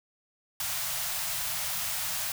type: band-stop noise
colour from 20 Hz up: white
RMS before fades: -32 dBFS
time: 0.6-2.32 s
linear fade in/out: 2 ms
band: 180 to 580 Hz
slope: 96 dB/octave
effects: none